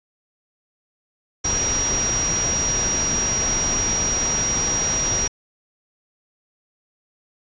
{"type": "tone in noise", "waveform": "sine", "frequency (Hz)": 5720, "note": "F8", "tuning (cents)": 41, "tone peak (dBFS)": -20, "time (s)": [1.44, 5.28], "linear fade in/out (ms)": 10, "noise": "pink", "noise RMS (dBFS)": -26, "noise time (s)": [1.44, 5.28], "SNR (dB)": 3, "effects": ["resampled to 16000 Hz"]}